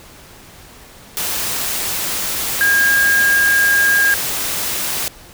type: tone in noise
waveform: sine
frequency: 1622 Hz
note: G#6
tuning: 41 cents flat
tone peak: -11 dBFS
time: 2.61-4.14 s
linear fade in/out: 0 ms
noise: white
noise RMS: -21 dBFS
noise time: 1.17-5.08 s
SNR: +7 dB
effects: pink hiss -41 dBFS RMS until 5.33 s